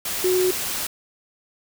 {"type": "tone in noise", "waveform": "sine", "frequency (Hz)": 367.6, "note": "F#4", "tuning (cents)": -11, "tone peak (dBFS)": -17, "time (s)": [0.24, 0.51], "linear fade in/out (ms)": 5, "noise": "white", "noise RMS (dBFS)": -27, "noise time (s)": [0.05, 0.87], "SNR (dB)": 7, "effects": []}